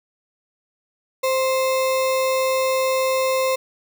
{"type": "tone with sample-and-hold", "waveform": "sine", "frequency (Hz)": 523.3, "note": "C5", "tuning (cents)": 0, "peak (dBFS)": -17, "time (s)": [1.23, 3.56], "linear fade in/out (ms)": 10, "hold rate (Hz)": 1575, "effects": []}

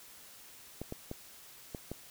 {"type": "clicks", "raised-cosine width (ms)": 2, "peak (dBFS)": -25, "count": 5, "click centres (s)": [0.816, 0.924, 1.114, 1.748, 1.916], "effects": ["white hiss -54 dBFS RMS until 2.1 s"]}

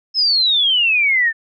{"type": "exponential sweep", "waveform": "sine", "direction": "down", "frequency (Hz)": [5274, 1768], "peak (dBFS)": -12, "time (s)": [0.14, 1.33], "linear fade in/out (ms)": 50, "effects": []}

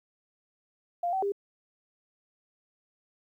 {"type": "tone with pitch steps", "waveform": "sine", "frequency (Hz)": [697, 764, 401.2], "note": ["F5", "G5", "G4"], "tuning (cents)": [-4, -45, 40], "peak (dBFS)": -26, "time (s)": [1.03, 1.321], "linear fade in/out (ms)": 5, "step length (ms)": 97, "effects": ["11-bit"]}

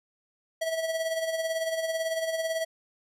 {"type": "tone with tremolo", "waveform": "square", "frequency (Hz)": 650, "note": "E5", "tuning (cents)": -24, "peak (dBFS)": -26, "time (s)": [0.61, 2.65], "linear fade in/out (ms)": 10, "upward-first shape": "sine", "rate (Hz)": 18, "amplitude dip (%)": 55, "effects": ["resampled to 32000 Hz"]}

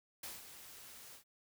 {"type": "noise with ADSR envelope", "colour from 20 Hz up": "white", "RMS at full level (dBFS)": -45, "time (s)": [0.23, 1.24], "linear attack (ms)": 5, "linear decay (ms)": 180, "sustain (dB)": -9, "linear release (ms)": 97, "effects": []}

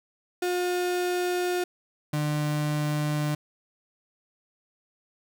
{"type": "tone pair in turn", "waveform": "35% pulse", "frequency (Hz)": [358, 149.57], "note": ["F4", "D3"], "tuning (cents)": [43, 32], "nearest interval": "octave + minor third", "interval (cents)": 1511, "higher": "first", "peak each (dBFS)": -23, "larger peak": "neither", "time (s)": [[0.42, 1.64], [2.13, 3.35]], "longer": "neither", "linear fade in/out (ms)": 5, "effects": []}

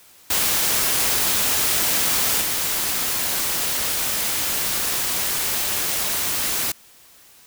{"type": "noise with level steps", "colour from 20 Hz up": "white", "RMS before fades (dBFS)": [-20, -23], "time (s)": [0.3, 6.72], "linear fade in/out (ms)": 5, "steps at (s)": 2.41, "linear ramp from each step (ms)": 5, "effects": ["white hiss -50 dBFS RMS until 7.46 s"]}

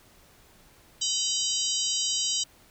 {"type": "harmonic tone with a mistuned harmonic", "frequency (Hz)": 955, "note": "A#5", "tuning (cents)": 42, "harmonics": [3, 4, 5, 6, 7, 8], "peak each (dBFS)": [-31, -33, -32, -32, -35, -32], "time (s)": [1.01, 2.44], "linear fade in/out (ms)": 10, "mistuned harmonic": 3, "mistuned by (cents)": 110, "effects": ["pink hiss -57 dBFS RMS until 2.7 s"]}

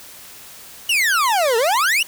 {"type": "exponential two-way sweep", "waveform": "40% pulse", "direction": "down then up", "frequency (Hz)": [2978, 436.5, 2978], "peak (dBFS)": -14, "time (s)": [0.89, 2.03], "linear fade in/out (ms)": 5, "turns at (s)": 1.57, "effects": ["white hiss -40 dBFS RMS until 2.07 s"]}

